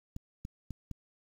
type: clicks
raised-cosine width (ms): 5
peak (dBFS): -27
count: 4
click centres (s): 0.164 / 0.451 / 0.707 / 0.913
effects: 9-bit